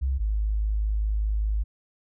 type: tone pair in turn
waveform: sine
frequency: 66.2 / 52.54 Hz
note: C2 / G#1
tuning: +21 / +21 cents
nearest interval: major third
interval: 400 cents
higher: first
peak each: -22 dBFS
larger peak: neither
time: 0.01-0.19 / 0.19-1.64 s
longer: second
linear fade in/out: 20 ms
effects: none